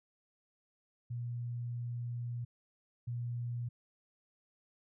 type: tone pair in turn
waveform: sine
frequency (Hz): 120 / 120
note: B2 / B2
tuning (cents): -49 / -49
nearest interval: unison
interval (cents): 0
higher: neither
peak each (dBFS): -36 / -35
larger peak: second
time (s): 1.1-2.45 / 3.07-3.69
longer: first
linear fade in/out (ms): 10
effects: none